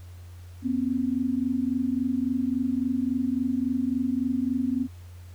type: tone pair together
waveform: sine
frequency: 243.9 / 267.5 Hz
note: B3 / C4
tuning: -21 / +38 cents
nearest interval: major second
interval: 159 cents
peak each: -26 / -26 dBFS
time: 0.62-4.88 s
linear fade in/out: 50 ms
effects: added 88 Hz sine -41 dBFS peak until 5.34 s + pink hiss -57 dBFS RMS until 5.34 s